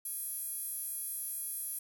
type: tone with high-pass filter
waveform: sawtooth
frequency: 830.6 Hz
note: G#5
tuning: in tune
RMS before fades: -39 dBFS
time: 0.05-1.79 s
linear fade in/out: 5 ms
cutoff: 11000 Hz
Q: 6.1
effects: none